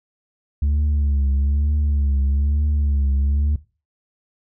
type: tone with vibrato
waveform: sine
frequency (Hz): 71.4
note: D2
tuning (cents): -48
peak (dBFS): -13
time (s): 0.62-3.56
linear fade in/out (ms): 5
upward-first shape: triangle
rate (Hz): 1.1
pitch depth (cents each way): 84
effects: noise-tail reverb RT60 0.3 s tail -18 dB re dry + tanh soft clip ceiling -15 dBFS